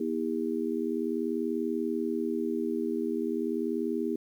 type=harmonic tone; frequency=80.4 Hz; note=E2; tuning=43 cents flat; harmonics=3 / 4 / 5; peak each=-32 / -32 / -32 dBFS; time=0-4.16 s; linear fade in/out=5 ms; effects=10-bit